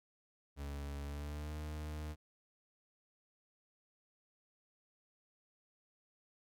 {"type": "tone with pitch glide", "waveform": "40% pulse", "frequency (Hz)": [71.1, 76.2], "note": ["C#2", "D#2"], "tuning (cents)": [45, -36], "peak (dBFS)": -40, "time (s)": [0.56, 2.16], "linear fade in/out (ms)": 50, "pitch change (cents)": 119, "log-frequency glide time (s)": [1.03, 1.55], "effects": []}